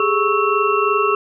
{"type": "tone cluster", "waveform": "sine", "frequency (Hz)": [403.1, 426, 1110, 1308, 2717], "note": ["G4", "G#4", "C#6", "E6", "F7"], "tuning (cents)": [48, 44, 2, -14, -48], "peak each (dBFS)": [-20, -21, -19, -20, -24], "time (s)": [0, 1.15], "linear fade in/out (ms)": 2, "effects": []}